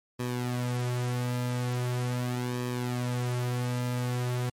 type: tone with flanger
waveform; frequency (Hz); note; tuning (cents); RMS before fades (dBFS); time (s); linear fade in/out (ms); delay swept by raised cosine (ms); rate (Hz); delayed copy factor
sawtooth; 123.47; B2; 0; -30; 0.19-4.5; 10; 1.4 to 5.4; 0.41; -0.7
effects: MP3 64 kbps